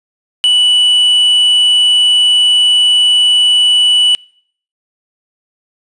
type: tone with quantisation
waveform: triangle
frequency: 2960 Hz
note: F#7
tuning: in tune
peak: -5 dBFS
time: 0.44-4.15 s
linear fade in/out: 0 ms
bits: 5
effects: noise-tail reverb RT60 0.6 s tail -26 dB re dry + resampled to 24000 Hz